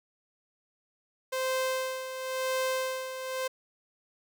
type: tone with tremolo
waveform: sawtooth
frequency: 520 Hz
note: C5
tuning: 11 cents flat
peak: -23 dBFS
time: 1.32-3.48 s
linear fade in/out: 10 ms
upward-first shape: sine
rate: 0.96 Hz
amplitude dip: 65%
effects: none